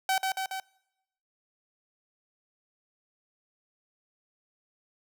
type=tone with echo; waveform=sawtooth; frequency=764 Hz; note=G5; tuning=45 cents flat; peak=-20 dBFS; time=0.09-0.18 s; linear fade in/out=2 ms; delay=140 ms; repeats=3; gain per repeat=-3 dB; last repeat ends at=0.6 s; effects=noise-tail reverb RT60 0.9 s tail -24 dB re dry